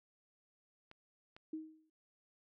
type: clicks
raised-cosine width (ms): 0.3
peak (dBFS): -38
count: 2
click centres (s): 0.914 / 1.365
type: tone with exponential decay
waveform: sine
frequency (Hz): 314.9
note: D#4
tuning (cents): +21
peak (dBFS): -37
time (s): 1.53-1.9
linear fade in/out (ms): 5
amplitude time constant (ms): 79
effects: none